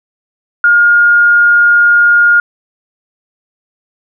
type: tone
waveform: sine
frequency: 1421 Hz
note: F6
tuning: 30 cents sharp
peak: -4 dBFS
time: 0.64-2.4 s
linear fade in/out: 2 ms
effects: none